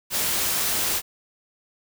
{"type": "noise", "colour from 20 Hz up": "white", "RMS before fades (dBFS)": -24, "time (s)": [0.1, 1.02], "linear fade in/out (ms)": 50, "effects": []}